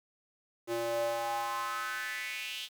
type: tone with high-pass filter sweep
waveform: square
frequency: 116.54 Hz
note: A#2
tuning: in tune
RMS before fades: -35 dBFS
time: 0.67-2.69 s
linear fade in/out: 50 ms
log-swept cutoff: 400 to 3300 Hz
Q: 4.6
effects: 9-bit